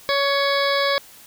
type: harmonic tone with a mistuned harmonic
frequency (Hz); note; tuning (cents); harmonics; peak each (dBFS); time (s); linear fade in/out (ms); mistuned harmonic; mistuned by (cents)
560; C#5; +18; 1 / 2 / 3 / 4 / 6 / 7 / 8 / 9; -21 / -24 / -26 / -27 / -29 / -29 / -30 / -31; 0.09-0.98; 0; 4; -16
effects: white hiss -46 dBFS RMS until 1.26 s